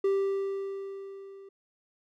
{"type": "tone with level ramp", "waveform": "triangle", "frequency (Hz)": 392, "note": "G4", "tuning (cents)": 0, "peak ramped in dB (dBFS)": [-20, -44], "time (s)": [0.04, 1.49], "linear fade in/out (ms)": 5, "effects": []}